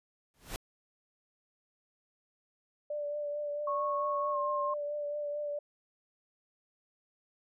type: noise with exponential growth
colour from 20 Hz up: pink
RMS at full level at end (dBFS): -35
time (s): 0.34-0.56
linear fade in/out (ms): 0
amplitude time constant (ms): 46
type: tone with vibrato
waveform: sine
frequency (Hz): 587.3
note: D5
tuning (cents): 0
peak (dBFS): -33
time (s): 2.9-5.59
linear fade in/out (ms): 5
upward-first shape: triangle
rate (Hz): 4.5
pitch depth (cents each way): 25
type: tone with pitch glide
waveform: sine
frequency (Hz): 1100 to 1065.6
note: C#6 to C6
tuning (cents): -14 to +31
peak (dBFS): -31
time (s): 3.67-4.74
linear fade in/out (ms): 5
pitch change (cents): -55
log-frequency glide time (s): 4.31-4.37
effects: resampled to 32000 Hz